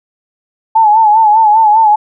sine tone with vibrato, 867 Hz, A5, 26 cents flat, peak -4 dBFS, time 0.75-1.96 s, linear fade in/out 10 ms, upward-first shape sine, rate 5 Hz, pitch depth 72 cents each way, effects none

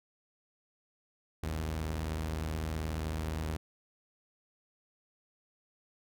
sawtooth tone pair together, 55.81 / 79 Hz, A1 / D#2, +25 / +27 cents, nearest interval tritone, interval 602 cents, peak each -37 / -30 dBFS, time 1.43-3.57 s, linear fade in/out 5 ms, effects none

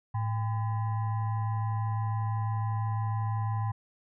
sine tone with frequency modulation, 108.5 Hz, A2, 24 cents flat, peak -27 dBFS, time 0.14-3.72 s, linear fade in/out 10 ms, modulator 906 Hz, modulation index 0.53, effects none

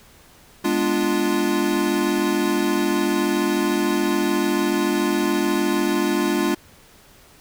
square chord, G# diminished seventh, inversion none, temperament equal with one note detuned, 207.7 / 246.9 / 293.7 / 347.6 Hz, G#3 / B3 / D4 / F4, 0 / 0 / 0 / -8 cents, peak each -26 / -28 / -24 / -23 dBFS, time 0.64-6.55 s, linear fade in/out 10 ms, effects pink hiss -50 dBFS RMS until 7.4 s

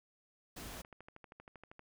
pink noise, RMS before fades -47 dBFS, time 0.56-0.82 s, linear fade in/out 10 ms
click train, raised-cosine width 0.5 ms, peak -37 dBFS, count 14, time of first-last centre 0.77-1.794 s, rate 12.7 Hz
effects none

